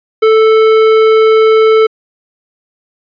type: tone with tanh clipping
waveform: triangle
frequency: 440 Hz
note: A4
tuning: in tune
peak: -6 dBFS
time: 0.22-1.87 s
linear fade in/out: 10 ms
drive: 18 dB
effects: resampled to 11025 Hz